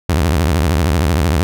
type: tone with vibrato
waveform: sawtooth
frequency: 79.7 Hz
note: D#2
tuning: 42 cents sharp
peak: -8 dBFS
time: 0.09-1.43 s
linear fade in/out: 0 ms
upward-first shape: sine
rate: 13 Hz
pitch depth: 250 cents each way
effects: none